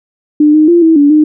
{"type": "tone with pitch steps", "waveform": "sine", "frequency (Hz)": [299.6, 308.1, 344.1, 324, 287.6, 305], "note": ["D4", "D#4", "F4", "E4", "D4", "D#4"], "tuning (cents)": [35, -17, -26, -30, -36, -34], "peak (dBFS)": -3, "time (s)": [0.4, 1.24], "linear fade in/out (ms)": 5, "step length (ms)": 140, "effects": []}